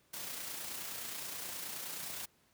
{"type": "noise with amplitude modulation", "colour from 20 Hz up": "white", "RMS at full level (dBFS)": -41, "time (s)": [0.13, 2.26], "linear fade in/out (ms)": 10, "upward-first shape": "sine", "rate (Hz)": 29.5, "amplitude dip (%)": 35, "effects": ["pink hiss -70 dBFS RMS until 2.53 s", "high-pass 80 Hz 12 dB/octave"]}